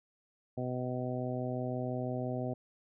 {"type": "harmonic tone", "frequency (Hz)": 125.9, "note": "B2", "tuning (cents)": 34, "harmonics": [1, 2, 3, 4, 5, 6], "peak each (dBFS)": [-37, -38, -42, -42, -40, -45], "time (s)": [0.57, 2.54], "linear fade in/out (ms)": 10, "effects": []}